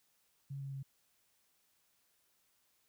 sine tone with pitch steps, 138.6 / 137.32 / 136.06 Hz, C#3 / C#3 / C#3, 0 / -16 / -32 cents, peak -40 dBFS, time 0.5-0.83 s, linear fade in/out 10 ms, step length 110 ms, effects white hiss -75 dBFS RMS until 2.88 s

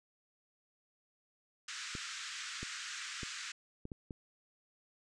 pink band-pass noise, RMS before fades -44 dBFS, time 1.68-3.52 s, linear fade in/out 5 ms, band 1300 to 7900 Hz, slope 48 dB/octave
clicks, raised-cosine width 3 ms, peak -30 dBFS, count 6, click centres 1.952 / 2.63 / 3.232 / 3.854 / 3.918 / 4.108 s
effects none

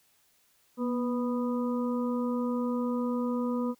harmonic tone with a mistuned harmonic, 246.9 Hz, B3, in tune, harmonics 1 / 2 / 4 / 5, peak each -28 / -34 / -40 / -42 dBFS, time 0.77-3.75 s, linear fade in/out 50 ms, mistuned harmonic 1, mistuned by -37 cents, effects white hiss -67 dBFS RMS until 3.79 s

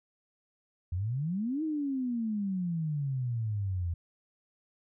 sine exponential two-way sweep, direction up then down, 83 to 321 to 83 Hz, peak -29 dBFS, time 0.92-3.94 s, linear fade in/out 5 ms, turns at 1.63 s, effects none

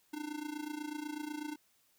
square tone with amplitude modulation, 300.3 Hz, D4, 39 cents sharp, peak -36 dBFS, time 0.13-1.56 s, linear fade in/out 10 ms, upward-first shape sine, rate 28.1 Hz, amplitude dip 80%, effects white hiss -71 dBFS RMS until 1.98 s

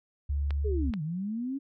sine tone, 71.3 Hz, C#2, 49 cents sharp, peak -26 dBFS, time 0.29-0.91 s, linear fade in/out 10 ms
clicks, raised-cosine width 0.3 ms, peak -23 dBFS, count 2, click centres 0.507 / 0.938 s
sine linear two-way sweep, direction down then up, 440 to 146.83 to 281.4 Hz, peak -30 dBFS, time 0.64-1.59 s, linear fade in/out 20 ms, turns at 1.02 s
effects none

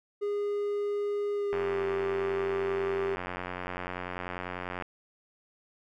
triangle tone with pitch glide, 409.9 to 393 Hz, G#4 to G4, -23 to +4 cents, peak -26 dBFS, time 0.21-3.16 s, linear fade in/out 20 ms, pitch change -73 cents, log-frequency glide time 1.34-1.84 s
click train, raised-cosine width 0.5 ms, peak -20 dBFS, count 298, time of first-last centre 1.53-4.823 s, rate 90.2 Hz
effects none

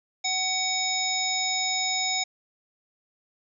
harmonic tone, 750 Hz, F#5, 23 cents sharp, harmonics 1 / 3 / 5 / 7 / 9, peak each -32 / -30 / -30 / -30 / -31 dBFS, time 0.24-2.24 s, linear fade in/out 10 ms, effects none

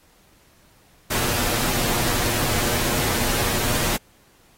pink noise with comb filter, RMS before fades -23 dBFS, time 1.1-3.97 s, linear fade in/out 10 ms, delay 8.4 ms, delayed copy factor +0.5, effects pink hiss -57 dBFS RMS until 4.57 s + AAC 48 kbps

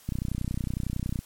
click train, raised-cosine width 5 ms, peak -17 dBFS, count 35, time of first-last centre 0.09-1.19 s, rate 30.9 Hz, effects white hiss -54 dBFS RMS until 1.25 s + MP3 64 kbps

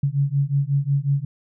sine beating tone pair, 137.7 / 143.2 Hz, C#3 / D3, -11 / -43 cents, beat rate 5.5 Hz, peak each -21 dBFS, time 0.03-1.25 s, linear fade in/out 5 ms, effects none

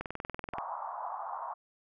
click train, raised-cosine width 0.5 ms, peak -22 dBFS, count 13, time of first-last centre 0.01-0.584 s, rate 20.9 Hz
white band-pass noise, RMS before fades -39 dBFS, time 0.53-1.54 s, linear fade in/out 10 ms, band 710 to 1100 Hz, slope 48 dB/octave
effects none

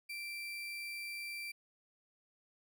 35% pulse tone, 2349 Hz, D7, in tune, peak -39 dBFS, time 0.09-1.52 s, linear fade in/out 10 ms, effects none

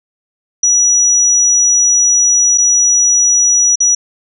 sine tone with dropouts, 5850 Hz, F#8, 21 cents flat, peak -7 dBFS, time 0.63-3.95 s, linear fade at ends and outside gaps 5 ms, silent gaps 2.577-2.581 / 3.757-3.803 s, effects none

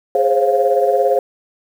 sine chord, Db major seventh, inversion second, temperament equal with one note detuned, 415.3 / 523.3 / 540.8 / 698.5 Hz, Ab4 / C5 / Db5 / F5, 0 / 0 / -43 / 0 cents, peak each -17 dBFS, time 0.15-1.19 s, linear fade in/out 2 ms, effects tanh soft clip ceiling -1 dBFS + 7-bit

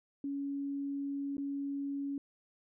sine tone with dropouts, 280 Hz, C#4, 18 cents sharp, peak -34 dBFS, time 0.24-2.18 s, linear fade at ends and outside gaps 2 ms, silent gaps 1.369-1.38 s, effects none

